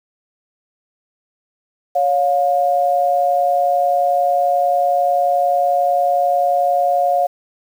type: tone pair together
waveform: sine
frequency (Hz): 558.8 / 710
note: C#5 / F5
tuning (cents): +14 / +28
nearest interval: major third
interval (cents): 414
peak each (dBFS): -18 / -14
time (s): 1.95-7.27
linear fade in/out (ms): 10
effects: 7-bit